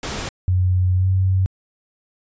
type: noise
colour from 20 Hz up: pink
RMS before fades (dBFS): -27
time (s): 0.03-0.29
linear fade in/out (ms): 2
type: tone with pitch glide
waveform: sine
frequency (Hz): 91.6 to 94.28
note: F#2 to F#2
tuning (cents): -17 to +33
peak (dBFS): -14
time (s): 0.48-1.46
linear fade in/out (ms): 0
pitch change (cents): +50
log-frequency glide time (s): 0.96-1.07
effects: resampled to 16000 Hz